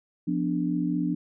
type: chord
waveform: sine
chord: B diminished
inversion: second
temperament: equal with one note detuned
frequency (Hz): 174.61 / 249.2 / 293.7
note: F3 / B3 / D4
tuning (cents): 0 / +16 / 0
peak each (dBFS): -28 / -30 / -27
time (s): 0.27-1.15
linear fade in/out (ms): 10
effects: none